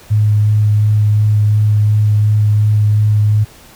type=tone with vibrato; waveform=sine; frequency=105.7 Hz; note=G#2; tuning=31 cents sharp; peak=-8 dBFS; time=0.1-3.45 s; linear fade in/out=20 ms; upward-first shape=sine; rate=2.8 Hz; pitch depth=10 cents each way; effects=pink hiss -41 dBFS RMS until 3.75 s